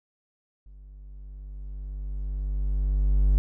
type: tone with level ramp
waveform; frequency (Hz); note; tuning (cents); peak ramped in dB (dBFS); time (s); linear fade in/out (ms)
triangle; 49; G1; 0; -43 to -14; 0.66-3.38; 0
effects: none